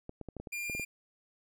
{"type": "clicks", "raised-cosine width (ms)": 2, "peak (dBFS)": -28, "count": 9, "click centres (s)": [0.094, 0.213, 0.287, 0.367, 0.4, 0.472, 0.698, 0.75, 0.797]}
{"type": "tone", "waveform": "45% pulse", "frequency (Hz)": 2401, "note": "D7", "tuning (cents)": 38, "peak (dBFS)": -35, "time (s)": [0.52, 0.85], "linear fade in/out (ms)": 10}
{"effects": []}